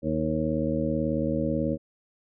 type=harmonic tone; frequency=78.3 Hz; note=D#2; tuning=11 cents sharp; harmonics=1 / 2 / 3 / 4 / 6 / 7; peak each=-35 / -31 / -29 / -30 / -34 / -30 dBFS; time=0.02-1.78 s; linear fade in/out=50 ms; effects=none